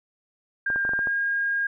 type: tone with pitch glide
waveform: sine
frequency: 1601 to 1622.4 Hz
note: G6 to G#6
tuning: +36 to -41 cents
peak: -22 dBFS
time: 0.66-1.67 s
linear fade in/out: 5 ms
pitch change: +23 cents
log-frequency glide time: 0.97-1.05 s
type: clicks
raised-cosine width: 1 ms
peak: -21 dBFS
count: 7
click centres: 0.702 / 0.76 / 0.851 / 0.892 / 0.935 / 0.991 / 1.072 s
effects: none